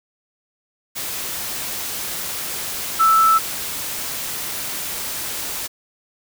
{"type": "tone in noise", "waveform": "sine", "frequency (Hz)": 1318.5, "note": "E6", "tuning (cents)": 0, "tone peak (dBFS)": -11, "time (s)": [2.99, 3.39], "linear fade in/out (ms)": 20, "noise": "white", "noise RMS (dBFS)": -27, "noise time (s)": [0.95, 5.68], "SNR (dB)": 13, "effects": []}